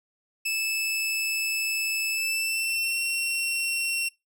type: tone with pitch glide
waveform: sawtooth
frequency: 2621 to 2724 Hz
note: E7 to F7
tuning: -11 to -44 cents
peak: -22 dBFS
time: 0.45-4.09 s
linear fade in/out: 10 ms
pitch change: +67 cents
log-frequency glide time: 2.12-3.01 s
effects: noise-tail reverb RT60 0.2 s tail -22 dB re dry